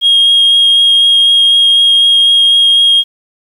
sine tone with vibrato, 3256 Hz, G#7, 35 cents flat, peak -3 dBFS, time 0.01-3.04 s, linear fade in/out 50 ms, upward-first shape triangle, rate 4 Hz, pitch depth 9 cents each way, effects tanh soft clip ceiling -2 dBFS + 7-bit

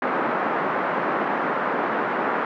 white band-pass noise, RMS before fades -24 dBFS, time 0.02-2.45 s, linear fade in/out 2 ms, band 200 to 1500 Hz, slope 24 dB/octave, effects none

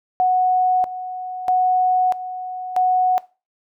sine tone with tremolo, 737 Hz, F#5, 7 cents flat, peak -13 dBFS, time 0.2-3.18 s, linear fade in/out 0 ms, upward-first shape square, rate 0.78 Hz, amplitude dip 75%, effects noise-tail reverb RT60 0.3 s tail -20 dB re dry

